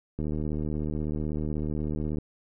click train, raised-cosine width 3 ms, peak -19 dBFS, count 153, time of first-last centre 0.19-2.185 s, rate 76.2 Hz, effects none

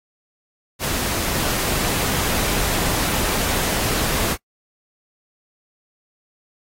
pink noise, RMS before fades -22 dBFS, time 0.79-4.37 s, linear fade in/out 50 ms, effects noise-tail reverb RT60 0.1 s tail -25 dB re dry + AAC 48 kbps

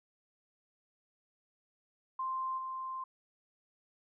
sine tone with level steps, 1046.5 Hz, C6, in tune, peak -33 / -37 dBFS, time 2.19-3.04 s, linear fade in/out 5 ms, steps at 2.57 s, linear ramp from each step 20 ms, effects none

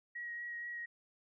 sine tone with vibrato, 1900 Hz, A#6, 33 cents sharp, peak -40 dBFS, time 0.15-0.86 s, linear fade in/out 10 ms, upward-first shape triangle, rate 4.2 Hz, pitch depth 17 cents each way, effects none

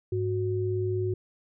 sine tone pair together, 103.13 / 367.3 Hz, G#2 / F#4, -12 / -13 cents, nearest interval octave + minor seventh, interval 2199 cents, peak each -28 / -28 dBFS, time 0.12-1.14 s, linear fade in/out 5 ms, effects none

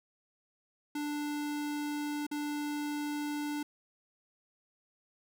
square tone with dropouts, 294.5 Hz, D4, 5 cents sharp, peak -34 dBFS, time 0.95-3.63 s, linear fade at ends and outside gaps 5 ms, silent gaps 2.267-2.313 s, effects none

